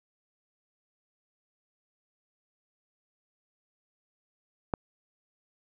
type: click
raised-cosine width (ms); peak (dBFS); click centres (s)
1; -13; 4.738
effects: none